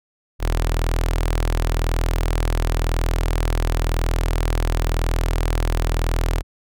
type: tone with notch filter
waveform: sawtooth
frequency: 40.96 Hz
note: E1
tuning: 10 cents flat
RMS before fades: -20 dBFS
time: 0.39-6.43 s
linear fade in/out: 50 ms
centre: 190 Hz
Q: 1.1
effects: none